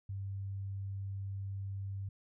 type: tone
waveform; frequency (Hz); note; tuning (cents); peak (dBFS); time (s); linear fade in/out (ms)
sine; 98; G2; 0; -37; 0.09-2.09; 5
effects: none